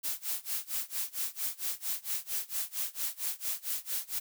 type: noise with tremolo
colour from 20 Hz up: blue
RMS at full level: -32 dBFS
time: 0.03-4.2 s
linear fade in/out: 20 ms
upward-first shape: sine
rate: 4.4 Hz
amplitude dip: 95%
effects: none